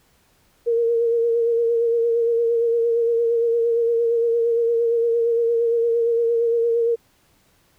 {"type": "tone with vibrato", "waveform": "sine", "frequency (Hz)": 465, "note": "A#4", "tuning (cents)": -4, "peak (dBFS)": -16, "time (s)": [0.66, 6.96], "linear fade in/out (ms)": 20, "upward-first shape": "sine", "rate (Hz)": 8.7, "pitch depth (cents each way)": 29, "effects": ["pink hiss -60 dBFS RMS until 7.78 s"]}